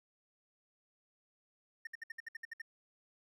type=tone bursts; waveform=triangle; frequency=1826 Hz; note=A#6; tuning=36 cents flat; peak=-39 dBFS; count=10; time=1.85-2.618 s; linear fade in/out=5 ms; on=21 ms; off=62 ms; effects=none